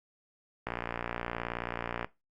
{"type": "click train", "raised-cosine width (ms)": 0.5, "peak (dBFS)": -18, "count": 82, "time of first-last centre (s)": [0.67, 2.045], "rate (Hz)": 58.9, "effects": ["noise-tail reverb RT60 0.2 s tail -18 dB re dry", "Opus 48 kbps"]}